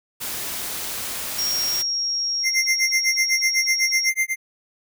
white noise, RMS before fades -29 dBFS, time 0.2-1.83 s, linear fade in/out 20 ms
sine tone, 5588 Hz, F8, in tune, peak -21 dBFS, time 1.38-4.1 s, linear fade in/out 10 ms
square tone with tremolo, 2093 Hz, C7, in tune, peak -17 dBFS, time 2.43-4.36 s, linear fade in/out 50 ms, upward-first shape sine, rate 8 Hz, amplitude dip 100%
effects none

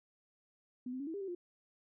sine tone with pitch steps, 249.8 / 257.7 / 280.9 / 324 / 401 / 387.4 / 351.8 Hz, B3 / C4 / C#4 / E4 / G4 / G4 / F4, +20 / -26 / +23 / -30 / +39 / -20 / +13 cents, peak -38 dBFS, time 0.86-1.35 s, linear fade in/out 5 ms, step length 70 ms, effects none

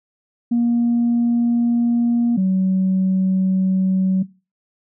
sine tone pair in turn, 236.7 / 188.47 Hz, A#3 / F#3, +27 / +32 cents, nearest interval major third, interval 395 cents, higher first, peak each -13 dBFS, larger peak neither, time 0.51-2.37 / 2.37-4.23 s, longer neither, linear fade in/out 10 ms, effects noise-tail reverb RT60 0.3 s tail -19 dB re dry + tanh soft clip ceiling -11 dBFS

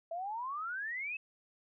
sine exponential sweep, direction up, 652 to 2637 Hz, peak -36 dBFS, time 0.11-1.17 s, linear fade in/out 5 ms, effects none

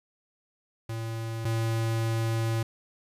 square tone pair in turn, 113.4 / 113.4 Hz, A#2 / A#2, -47 / -47 cents, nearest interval unison, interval 0 cents, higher neither, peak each -32 / -26 dBFS, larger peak second, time 0.89-1.45 / 1.45-2.63 s, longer second, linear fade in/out 5 ms, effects resampled to 32000 Hz + 10-bit

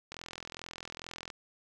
click train, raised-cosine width 0.2 ms, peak -24 dBFS, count 51, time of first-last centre 0.12-1.302 s, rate 42.3 Hz, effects none

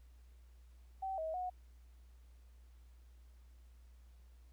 sine tone with pitch steps, 768 / 638 / 730 Hz, G5 / D#5 / F#5, -36 / +43 / -24 cents, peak -37 dBFS, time 1.02-1.5 s, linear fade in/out 10 ms, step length 160 ms, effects added 60 Hz sine -57 dBFS peak until 4.52 s + pink hiss -75 dBFS RMS until 4.52 s

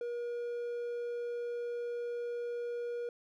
triangle tone, 477.8 Hz, A#4, 43 cents sharp, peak -33 dBFS, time 0.01-3.09 s, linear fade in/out 2 ms, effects none

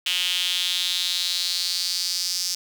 sawtooth tone with high-pass filter sweep, 180 Hz, F#3, 47 cents flat, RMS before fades -25 dBFS, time 0.06-2.55 s, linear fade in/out 5 ms, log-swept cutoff 3000 to 5300 Hz, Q 4.5, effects none

